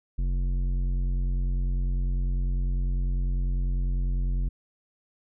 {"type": "tone with tanh clipping", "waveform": "sine", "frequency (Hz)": 45.01, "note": "F#1", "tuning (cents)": -47, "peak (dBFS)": -25, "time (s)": [0.18, 4.49], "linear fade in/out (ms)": 10, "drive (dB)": 11, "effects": []}